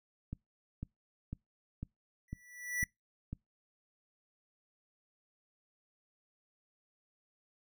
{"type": "click train", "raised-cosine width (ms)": 5, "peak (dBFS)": -27, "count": 7, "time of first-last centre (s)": [0.33, 3.33], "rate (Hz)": 2}
{"type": "tone with exponential growth", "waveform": "square", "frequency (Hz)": 1961, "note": "B6", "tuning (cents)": -13, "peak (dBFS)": -30, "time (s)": [2.28, 2.84], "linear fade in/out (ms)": 2, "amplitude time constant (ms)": 120}
{"effects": ["noise-tail reverb RT60 0.2 s tail -26 dB re dry"]}